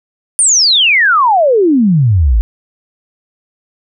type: exponential sweep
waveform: sine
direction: down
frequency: 9397 to 49.4 Hz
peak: -6 dBFS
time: 0.39-2.41 s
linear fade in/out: 0 ms
effects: none